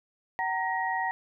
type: tone cluster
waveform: sine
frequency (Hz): 759 / 925 / 1895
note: F#5 / A#5 / A#6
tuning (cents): +44 / -14 / +28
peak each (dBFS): -31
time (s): 0.39-1.11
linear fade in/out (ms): 0
effects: none